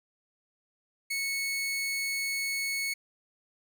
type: tone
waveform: sawtooth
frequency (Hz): 2205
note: C#7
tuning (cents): -10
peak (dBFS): -26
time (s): 1.1-2.94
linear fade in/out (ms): 10
effects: none